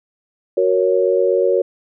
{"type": "chord", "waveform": "sine", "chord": "F# major", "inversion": "none", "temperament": "equal", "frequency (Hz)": [370, 466.2, 554.4], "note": ["F#4", "A#4", "C#5"], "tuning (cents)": [0, 0, 0], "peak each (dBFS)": -17, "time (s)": [0.57, 1.62], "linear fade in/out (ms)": 5, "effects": []}